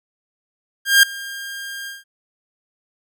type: tone with ADSR envelope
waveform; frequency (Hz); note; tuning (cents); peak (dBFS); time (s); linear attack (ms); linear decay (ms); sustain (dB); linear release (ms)
sawtooth; 1607; G6; +43; -3; 0.85-2.04; 180; 4; -22; 170
effects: none